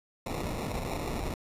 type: noise with sample-and-hold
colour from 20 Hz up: pink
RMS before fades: -34 dBFS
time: 0.26-1.34 s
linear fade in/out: 2 ms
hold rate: 1575 Hz
effects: resampled to 32000 Hz